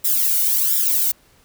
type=noise with flanger; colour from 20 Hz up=violet; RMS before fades=-18 dBFS; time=0.04-1.12 s; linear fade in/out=10 ms; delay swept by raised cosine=0.56 to 1.39 ms; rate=1.4 Hz; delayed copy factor=+0.95; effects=pink hiss -55 dBFS RMS until 1.44 s